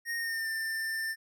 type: tone with pitch glide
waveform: square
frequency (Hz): 1858 to 1789.5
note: A#6 to A6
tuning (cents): -6 to +29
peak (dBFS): -32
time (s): 0.05-1.16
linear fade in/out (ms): 50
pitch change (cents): -65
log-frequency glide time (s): 0.16-0.48
effects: none